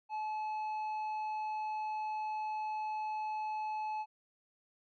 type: tone with tanh clipping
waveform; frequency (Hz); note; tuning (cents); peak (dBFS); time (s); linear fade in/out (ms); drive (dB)
sine; 860; A5; -40; -36; 0.09-4.06; 50; 6
effects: none